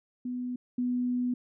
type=tone pair in turn; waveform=sine; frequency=248.3 / 247.3 Hz; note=B3 / B3; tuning=+9 / +3 cents; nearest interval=unison; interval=6 cents; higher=first; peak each=-31 / -26 dBFS; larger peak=second; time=0.25-0.56 / 0.78-1.34 s; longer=second; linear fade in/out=5 ms; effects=none